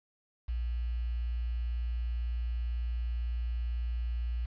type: tone with quantisation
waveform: sine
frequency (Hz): 59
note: A#1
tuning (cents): +22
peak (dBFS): -30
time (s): 0.48-4.46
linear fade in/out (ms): 10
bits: 9
effects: resampled to 11025 Hz